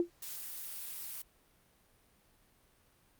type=tone with exponential decay; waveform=sine; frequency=345.1 Hz; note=F4; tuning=21 cents flat; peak=-23 dBFS; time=0-0.1 s; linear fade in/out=1 ms; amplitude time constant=20 ms
type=noise; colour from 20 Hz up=blue; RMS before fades=-43 dBFS; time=0.22-1.22 s; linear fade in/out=5 ms
effects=pink hiss -68 dBFS RMS until 3.19 s + Opus 48 kbps